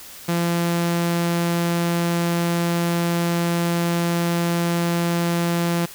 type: tone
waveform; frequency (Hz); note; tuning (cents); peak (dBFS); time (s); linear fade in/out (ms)
sawtooth; 171; F3; -36; -15; 0.28-5.86; 10
effects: white hiss -40 dBFS RMS until 5.94 s